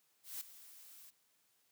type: noise with ADSR envelope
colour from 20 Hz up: blue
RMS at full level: -42 dBFS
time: 0.23-1.11 s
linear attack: 180 ms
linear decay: 4 ms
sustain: -15 dB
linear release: 21 ms
effects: white hiss -75 dBFS RMS until 1.71 s + high-pass 100 Hz 12 dB/octave